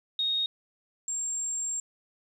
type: tone pair in turn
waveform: sine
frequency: 3729 / 7436 Hz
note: A#7 / A#8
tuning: 0 / -5 cents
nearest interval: octave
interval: 1195 cents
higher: second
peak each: -25 / -29 dBFS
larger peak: first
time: 0.19-0.46 / 1.08-1.8 s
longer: second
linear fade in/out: 2 ms
effects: 10-bit